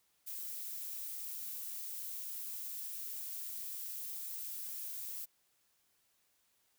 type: noise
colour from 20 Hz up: violet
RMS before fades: -43 dBFS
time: 0.26-5.26 s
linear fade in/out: 20 ms
effects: white hiss -75 dBFS RMS until 6.78 s